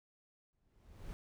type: noise with exponential growth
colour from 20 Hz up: brown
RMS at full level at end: -43 dBFS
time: 0.53-1.13 s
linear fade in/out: 0 ms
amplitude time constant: 130 ms
effects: none